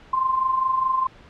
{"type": "tone with amplitude modulation", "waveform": "sine", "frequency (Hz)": 1046, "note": "C6", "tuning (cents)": -1, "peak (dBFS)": -16, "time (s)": [0.13, 1.07], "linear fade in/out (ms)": 5, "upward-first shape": "sine", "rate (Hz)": 24.8, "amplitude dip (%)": 60, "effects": ["pink hiss -48 dBFS RMS until 1.29 s", "low-pass 3000 Hz 12 dB/octave"]}